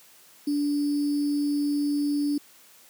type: tone with sample-and-hold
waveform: sine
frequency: 290 Hz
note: D4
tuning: 22 cents flat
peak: -22 dBFS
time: 0.47-2.38 s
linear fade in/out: 5 ms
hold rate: 4900 Hz
effects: white hiss -54 dBFS RMS until 2.89 s + high-pass 150 Hz 12 dB/octave